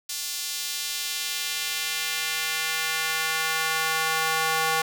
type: tone with high-pass filter sweep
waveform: square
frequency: 159.8 Hz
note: D#3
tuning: 47 cents sharp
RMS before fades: -27 dBFS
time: 0.09-4.82 s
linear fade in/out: 5 ms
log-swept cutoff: 4900 to 900 Hz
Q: 1
effects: none

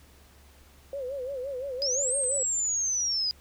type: tone with vibrato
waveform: sine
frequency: 530 Hz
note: C5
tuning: 22 cents sharp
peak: -31 dBFS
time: 0.93-2.43 s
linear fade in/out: 2 ms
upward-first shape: sine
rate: 5.8 Hz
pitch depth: 120 cents each way
type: linear two-way sweep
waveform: sine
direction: up then down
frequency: 4875 to 8580 to 4875 Hz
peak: -25 dBFS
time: 1.82-3.31 s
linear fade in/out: 0 ms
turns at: 2.15 s
type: clicks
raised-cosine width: 0.2 ms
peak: -35 dBFS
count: 2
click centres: 2.239 / 2.654 s
effects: added 70 Hz sine -55 dBFS peak until 3.4 s + pink hiss -58 dBFS RMS until 3.4 s

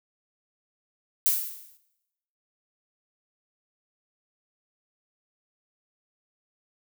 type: noise with exponential decay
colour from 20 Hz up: violet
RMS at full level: -20 dBFS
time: 1.26-1.77 s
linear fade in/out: 0 ms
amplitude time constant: 110 ms
effects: noise-tail reverb RT60 0.9 s tail -17 dB re dry

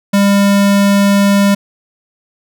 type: tone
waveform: square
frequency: 200 Hz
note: G3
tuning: 35 cents sharp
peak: -8 dBFS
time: 0.13-1.55 s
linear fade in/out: 10 ms
effects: none

